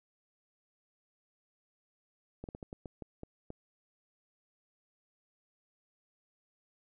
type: slowing click train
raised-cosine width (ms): 2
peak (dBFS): -29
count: 9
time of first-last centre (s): 2.44-3.504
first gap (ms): 48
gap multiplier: 1.28
effects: none